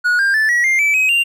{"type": "tone with pitch steps", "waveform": "triangle", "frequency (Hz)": [1456, 1597, 1751.6, 1921.2, 2107, 2311, 2535, 2780], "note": ["F#6", "G6", "A6", "B6", "C7", "D7", "D#7", "F7"], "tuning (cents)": [-28, 32, -8, -48, 12, -28, 32, -9], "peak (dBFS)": -10, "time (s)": [0.04, 1.24], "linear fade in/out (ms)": 20, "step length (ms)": 150, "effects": []}